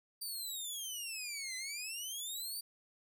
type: exponential two-way sweep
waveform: 15% pulse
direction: down then up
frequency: 4699 to 2017 to 4699 Hz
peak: -33 dBFS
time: 0.21-2.61 s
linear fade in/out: 10 ms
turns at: 1.56 s
effects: none